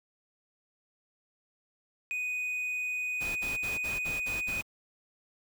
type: tone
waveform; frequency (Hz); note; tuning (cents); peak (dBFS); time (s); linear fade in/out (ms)
triangle; 2489; D#7; 0; -29; 2.11-4.61; 0
type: noise bursts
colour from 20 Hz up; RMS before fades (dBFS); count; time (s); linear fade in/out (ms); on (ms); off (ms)
pink; -41; 7; 3.2-4.626; 20; 160; 51
effects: none